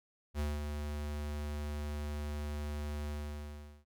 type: tone with ADSR envelope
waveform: square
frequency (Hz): 74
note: D2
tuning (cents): +14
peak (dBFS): -32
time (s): 0.34-3.85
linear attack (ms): 57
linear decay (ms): 200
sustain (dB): -5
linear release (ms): 760
effects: none